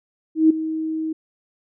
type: tone with ADSR envelope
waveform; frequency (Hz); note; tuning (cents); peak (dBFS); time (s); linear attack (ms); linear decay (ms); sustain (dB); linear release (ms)
sine; 317.2; D#4; +33; -8; 0.35-1.13; 150; 8; -14; 8
effects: none